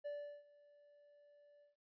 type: tone with ADSR envelope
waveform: triangle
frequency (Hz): 582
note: D5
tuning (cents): -16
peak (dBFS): -39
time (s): 0.04-1.76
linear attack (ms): 21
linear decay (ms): 370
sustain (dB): -23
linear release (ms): 140
effects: resampled to 11025 Hz